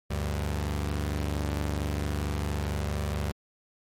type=tone pair together; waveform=sawtooth; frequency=73.04 / 97.5 Hz; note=D2 / G2; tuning=-9 / -9 cents; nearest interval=perfect fourth; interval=500 cents; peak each=-25 / -29 dBFS; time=0.1-3.32 s; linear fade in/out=10 ms; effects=MP3 64 kbps